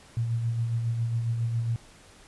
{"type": "tone with tremolo", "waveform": "sine", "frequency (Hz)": 116, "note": "A#2", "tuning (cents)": -8, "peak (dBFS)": -23, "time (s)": [0.17, 1.76], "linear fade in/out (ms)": 0, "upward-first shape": "sine", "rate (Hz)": 7.3, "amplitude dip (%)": 40, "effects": ["pink hiss -53 dBFS RMS until 2.27 s", "resampled to 24000 Hz"]}